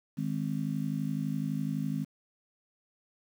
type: harmonic tone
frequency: 51.91 Hz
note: G#1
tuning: in tune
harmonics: 3 / 4 / 5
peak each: -33 / -34 / -35 dBFS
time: 0.17-2.05 s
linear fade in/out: 20 ms
effects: 9-bit